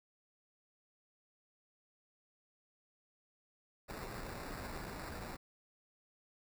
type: noise with sample-and-hold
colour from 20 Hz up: pink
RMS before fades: -45 dBFS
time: 3.88-5.37 s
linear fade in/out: 20 ms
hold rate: 3150 Hz
effects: none